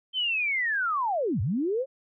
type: linear two-way sweep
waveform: sine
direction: down then up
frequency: 3136 to 83.2 to 554 Hz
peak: -24 dBFS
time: 0.13-1.86 s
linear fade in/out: 50 ms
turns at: 1.41 s
effects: none